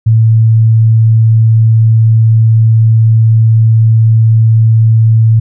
sine tone, 112 Hz, A2, 31 cents sharp, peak -3 dBFS, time 0.06-5.4 s, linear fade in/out 10 ms, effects none

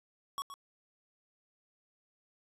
square tone with echo, 1115 Hz, C#6, 10 cents sharp, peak -35 dBFS, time 0.38-0.42 s, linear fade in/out 0 ms, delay 120 ms, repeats 1, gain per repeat -10 dB, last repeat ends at 0.54 s, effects resampled to 32000 Hz + 11-bit

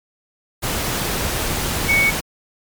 sine tone in noise, 2228 Hz, C#7, 8 cents sharp, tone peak -13 dBFS, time 1.88-2.11 s, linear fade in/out 20 ms, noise pink, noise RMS -22 dBFS, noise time 0.62-2.21 s, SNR +6 dB, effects MP3 96 kbps

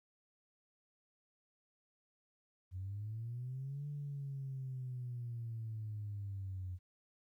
sine linear two-way sweep, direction up then down, 89.6 to 146.3 to 89.6 Hz, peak -39 dBFS, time 2.71-6.79 s, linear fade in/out 50 ms, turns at 3.88 s, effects tanh soft clip ceiling -35 dBFS + 13-bit

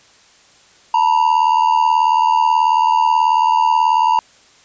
triangle ring-modulated tone, 932.3 Hz, A#5, in tune, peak -6 dBFS, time 0.94-4.19 s, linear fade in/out 0 ms, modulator 39.2 Hz, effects white hiss -49 dBFS RMS until 4.64 s + resampled to 16000 Hz

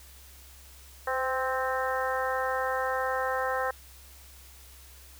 harmonic tone with a mistuned harmonic, 261.6 Hz, C4, in tune, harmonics 2 / 3 / 4 / 5 / 6 / 7, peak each -31 / -33 / -34 / -35 / -36 / -36 dBFS, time 1.07-3.71 s, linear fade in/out 5 ms, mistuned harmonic 2, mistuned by -21 cents, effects added 66 Hz sine -51 dBFS peak until 5.19 s + white hiss -53 dBFS RMS until 5.19 s

